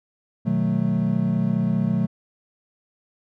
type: chord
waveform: triangle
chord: B dominant seventh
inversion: none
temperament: equal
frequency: 123.47 / 155.56 / 185 / 220 Hz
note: B2 / D#3 / F#3 / A3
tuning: 0 / 0 / 0 / 0 cents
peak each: -25 / -24 / -21 / -22 dBFS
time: 0.45-2.07 s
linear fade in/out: 20 ms
effects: none